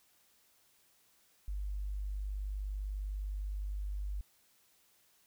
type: tone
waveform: sine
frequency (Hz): 49.82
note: G1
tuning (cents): +29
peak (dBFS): -35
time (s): 1.48-4.21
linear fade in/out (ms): 0
effects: white hiss -69 dBFS RMS until 5.26 s

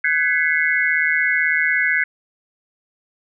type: tone cluster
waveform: sine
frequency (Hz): 1512 / 1668 / 2015 / 2173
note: F#6 / G#6 / B6 / C#7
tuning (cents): +37 / +7 / +34 / -35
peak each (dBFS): -21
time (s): 0.04-2.04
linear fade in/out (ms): 5
effects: none

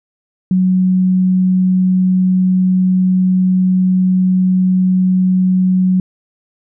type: tone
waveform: sine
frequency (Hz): 185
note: F#3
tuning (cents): 0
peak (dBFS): -9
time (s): 0.51-6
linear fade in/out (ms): 2
effects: none

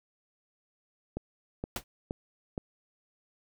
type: click train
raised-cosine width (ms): 2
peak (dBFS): -20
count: 4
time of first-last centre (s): 1.17-2.578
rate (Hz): 2.13
type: noise with exponential decay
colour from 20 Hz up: pink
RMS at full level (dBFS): -29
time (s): 1.76-1.84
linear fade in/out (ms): 2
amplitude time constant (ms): 16
effects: none

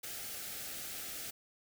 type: band-stop noise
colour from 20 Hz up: white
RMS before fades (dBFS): -43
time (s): 0.03-1.31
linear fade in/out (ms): 10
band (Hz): 840 to 1200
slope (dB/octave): 96
effects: none

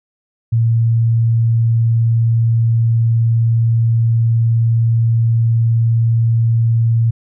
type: tone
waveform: sine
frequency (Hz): 114.9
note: A#2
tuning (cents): -25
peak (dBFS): -10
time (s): 0.52-7.11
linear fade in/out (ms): 10
effects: none

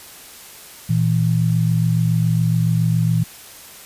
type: tone pair together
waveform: sine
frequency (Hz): 117 / 164.17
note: A#2 / E3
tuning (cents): +7 / -7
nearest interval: tritone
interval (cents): 586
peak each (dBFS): -17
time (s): 0.89-3.24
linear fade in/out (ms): 10
effects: white hiss -40 dBFS RMS until 3.85 s + resampled to 32000 Hz

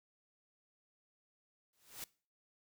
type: noise with exponential growth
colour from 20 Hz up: white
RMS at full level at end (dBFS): -42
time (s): 1.73-2.04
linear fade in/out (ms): 2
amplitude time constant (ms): 66
effects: noise-tail reverb RT60 0.4 s tail -22 dB re dry

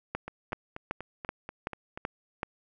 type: two click trains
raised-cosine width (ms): 0.5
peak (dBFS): -16 / -23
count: 7 / 8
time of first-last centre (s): 0.15-2.431 / 0.28-1.975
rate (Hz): 2.63 / 4.13
effects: none

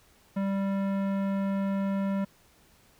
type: tone with tanh clipping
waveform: sine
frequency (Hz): 196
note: G3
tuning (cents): 0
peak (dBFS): -28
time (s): 0.36-2.25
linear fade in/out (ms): 10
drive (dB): 17
effects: pink hiss -61 dBFS RMS until 2.99 s

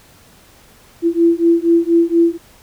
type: beating tone pair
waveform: sine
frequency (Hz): 334.7 / 338.9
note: E4 / E4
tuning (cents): +26 / +48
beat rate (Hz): 4.2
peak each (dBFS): -13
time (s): 1.02-2.38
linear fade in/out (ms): 50
effects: pink hiss -47 dBFS RMS until 2.62 s

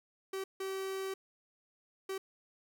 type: tone bursts at uneven times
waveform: 45% pulse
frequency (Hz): 384.5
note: G4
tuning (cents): -33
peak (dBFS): -36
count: 3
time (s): 0.33-0.44 / 0.6-1.14 / 2.09-2.18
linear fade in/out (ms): 5
effects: none

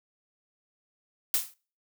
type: noise with exponential decay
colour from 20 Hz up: blue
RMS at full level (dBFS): -21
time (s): 1.34-1.54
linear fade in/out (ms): 1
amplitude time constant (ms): 43
effects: noise-tail reverb RT60 0.4 s tail -24 dB re dry

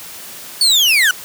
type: linear sweep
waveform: 35% pulse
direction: down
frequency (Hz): 4525 to 1426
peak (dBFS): -8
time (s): 0.61-1.11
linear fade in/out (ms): 2
effects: white hiss -33 dBFS RMS until 1.24 s + high-pass 100 Hz 12 dB/octave

